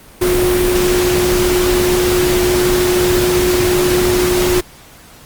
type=tone in noise; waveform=sine; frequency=360.5 Hz; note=F#4; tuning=45 cents flat; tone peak=-12 dBFS; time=0.21-4.61 s; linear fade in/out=10 ms; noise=pink; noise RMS=-18 dBFS; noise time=0.21-4.61 s; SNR=+3 dB; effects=pink hiss -41 dBFS RMS until 5.25 s + Opus 32 kbps